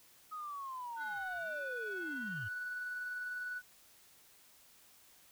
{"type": "linear sweep", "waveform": "sine", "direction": "down", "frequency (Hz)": [1270, 89.7], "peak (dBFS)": -40, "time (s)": [0.31, 2.49], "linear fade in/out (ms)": 20}
{"type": "tone with tremolo", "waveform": "sine", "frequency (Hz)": 1480, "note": "F#6", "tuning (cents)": 0, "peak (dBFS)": -36, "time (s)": [0.96, 3.62], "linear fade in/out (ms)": 50, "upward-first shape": "sine", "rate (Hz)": 20, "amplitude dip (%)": 30}
{"effects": ["tanh soft clip ceiling -34 dBFS", "white hiss -63 dBFS RMS until 5.31 s"]}